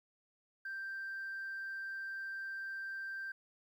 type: tone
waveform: sine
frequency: 1571 Hz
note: G6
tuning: 3 cents sharp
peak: -38 dBFS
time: 0.65-3.32 s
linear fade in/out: 5 ms
effects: tanh soft clip ceiling -37 dBFS + 12-bit